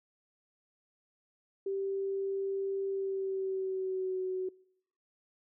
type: tone with pitch glide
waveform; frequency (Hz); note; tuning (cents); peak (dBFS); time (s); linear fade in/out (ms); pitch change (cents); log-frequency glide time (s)
sine; 390.6 to 372.5; G4 to F#4; -6 to +12; -31; 1.66-4.49; 5; -82; 2.88-4.2
effects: noise-tail reverb RT60 0.7 s tail -25 dB re dry